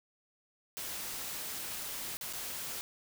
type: noise with dropouts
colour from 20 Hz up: white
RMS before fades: -40 dBFS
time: 0.77-2.81 s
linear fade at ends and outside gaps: 0 ms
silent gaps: 2.17-2.211 / 2.327-2.334 s
effects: none